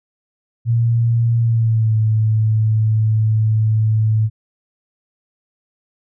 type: tone with pitch glide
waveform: sine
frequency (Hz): 116.54 to 109.37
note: A#2 to A2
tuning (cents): 0 to -10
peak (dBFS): -12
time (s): 0.65-4.3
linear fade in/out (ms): 50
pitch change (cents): -110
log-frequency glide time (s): 1.39-1.96
effects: none